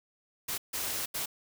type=noise bursts at uneven times; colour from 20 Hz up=white; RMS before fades=-34 dBFS; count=3; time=0.48-0.58 / 0.73-1.06 / 1.14-1.26 s; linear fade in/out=10 ms; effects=none